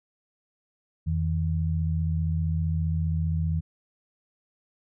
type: tone pair together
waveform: sine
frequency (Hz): 84.7 / 159.89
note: E2 / D#3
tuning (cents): +48 / +47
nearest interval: major seventh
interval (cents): 1099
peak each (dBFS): -25 / -27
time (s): 1.06-3.61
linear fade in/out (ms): 20
effects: none